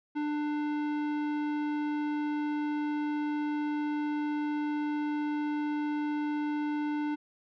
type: tone with tanh clipping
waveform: sine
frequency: 297.4 Hz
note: D4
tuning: 22 cents sharp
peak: -31 dBFS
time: 0.15-7.16 s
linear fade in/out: 20 ms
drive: 16 dB
effects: none